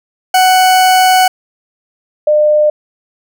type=tone pair in turn; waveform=40% pulse / sine; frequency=744 / 602.6 Hz; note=F#5 / D5; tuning=+9 / +44 cents; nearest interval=major third; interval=365 cents; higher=first; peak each=-5 / -6 dBFS; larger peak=first; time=0.34-1.28 / 2.27-2.7 s; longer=first; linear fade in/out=5 ms; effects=none